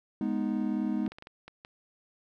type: chord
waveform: triangle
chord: G# minor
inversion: none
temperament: equal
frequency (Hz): 207.7 / 246.9 / 311.1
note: G#3 / B3 / D#4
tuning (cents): 0 / 0 / 0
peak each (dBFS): -29 / -30 / -31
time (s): 0.21-1.08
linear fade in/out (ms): 2
type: clicks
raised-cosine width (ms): 0.3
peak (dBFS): -29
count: 7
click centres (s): 1.064 / 1.12 / 1.185 / 1.224 / 1.271 / 1.48 / 1.649
effects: none